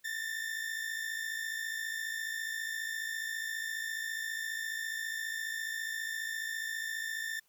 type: tone pair together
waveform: 40% pulse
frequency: 1760 / 1814.7 Hz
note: A6 / A#6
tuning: 0 / -47 cents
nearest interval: minor second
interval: 53 cents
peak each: -38 / -37 dBFS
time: 0.04-7.4 s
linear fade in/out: 10 ms
effects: white hiss -71 dBFS RMS until 7.48 s